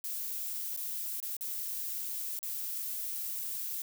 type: noise with dropouts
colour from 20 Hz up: violet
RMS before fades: -37 dBFS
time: 0.04-3.82 s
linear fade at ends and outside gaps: 1 ms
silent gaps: 0.764-0.773 / 1.202-1.227 / 1.367-1.409 / 2.391-2.429 s
effects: none